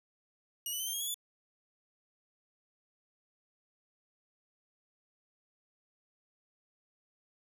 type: tone with pitch steps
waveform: 10% pulse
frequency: 2889 / 2977 / 3068 / 3161 / 3258 / 3357 / 3460 Hz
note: F#7 / F#7 / G7 / G7 / G#7 / G#7 / A7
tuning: -42 / +10 / -38 / +14 / -34 / +18 / -30 cents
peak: -27 dBFS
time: 0.66-1.143 s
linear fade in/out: 2 ms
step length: 69 ms
effects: none